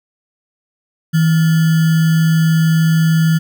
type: tone with sample-and-hold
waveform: sine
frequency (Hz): 161.8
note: E3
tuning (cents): -32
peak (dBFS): -9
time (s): 1.13-3.39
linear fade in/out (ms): 20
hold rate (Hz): 1575
effects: none